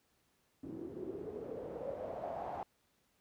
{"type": "noise with low-pass filter sweep", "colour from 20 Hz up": "white", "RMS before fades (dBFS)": -43, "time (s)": [0.63, 2.63], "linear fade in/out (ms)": 2, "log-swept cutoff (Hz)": [300, 790], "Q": 6.2, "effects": ["pink hiss -75 dBFS RMS until 3.2 s", "high-pass 60 Hz 12 dB/octave"]}